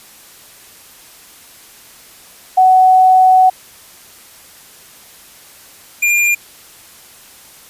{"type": "tone pair in turn", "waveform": ["sine", "square"], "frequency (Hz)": [747, 2402], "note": ["F#5", "D7"], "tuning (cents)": [16, 38], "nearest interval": "octave + minor sixth", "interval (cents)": 2022, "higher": "second", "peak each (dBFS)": [-5, -11], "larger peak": "first", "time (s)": [[2.57, 3.5], [6.02, 6.35]], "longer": "first", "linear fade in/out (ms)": 10, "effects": ["white hiss -41 dBFS RMS until 7.69 s", "resampled to 32000 Hz"]}